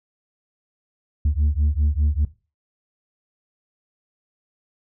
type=beating tone pair; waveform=sine; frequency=71.8 / 76.8 Hz; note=D2 / D#2; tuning=-39 / -22 cents; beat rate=5 Hz; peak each=-18 dBFS; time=1.25-2.25 s; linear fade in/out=5 ms; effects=noise-tail reverb RT60 0.3 s tail -18 dB re dry + tanh soft clip ceiling -14 dBFS